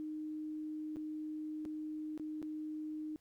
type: tone with dropouts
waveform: sine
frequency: 307.9 Hz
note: D#4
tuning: 18 cents flat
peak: -39 dBFS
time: 0-3.16 s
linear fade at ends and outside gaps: 0 ms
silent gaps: 0.96-0.968 / 1.652-1.658 / 2.177-2.197 / 2.418-2.427 s
effects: pink hiss -75 dBFS RMS until 3.2 s